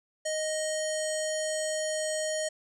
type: tone with low-pass filter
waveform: square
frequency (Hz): 623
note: D#5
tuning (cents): +2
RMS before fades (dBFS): -31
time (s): 0.25-2.49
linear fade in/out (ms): 10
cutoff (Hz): 7600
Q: 6.9
effects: none